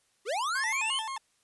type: linear sweep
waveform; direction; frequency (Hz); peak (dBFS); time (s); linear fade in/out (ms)
square; up; 355.8 to 3300; -29; 0.25-1.03; 50
type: tone with vibrato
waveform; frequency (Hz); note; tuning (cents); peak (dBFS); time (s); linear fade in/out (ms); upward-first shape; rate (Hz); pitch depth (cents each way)
40% pulse; 974; B5; -24; -33; 0.55-1.18; 5; square; 5.7; 170
effects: white hiss -70 dBFS RMS until 1.43 s + resampled to 24000 Hz